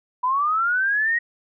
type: linear sweep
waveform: sine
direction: up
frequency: 981 to 1900 Hz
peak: -18 dBFS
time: 0.23-1.19 s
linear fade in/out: 10 ms
effects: none